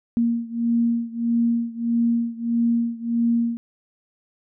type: beating tone pair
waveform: sine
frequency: 233.1 / 234.7 Hz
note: A#3 / A#3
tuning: 0 / +12 cents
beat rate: 1.6 Hz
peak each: -21 / -23 dBFS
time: 0.17-3.57 s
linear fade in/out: 0 ms
effects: none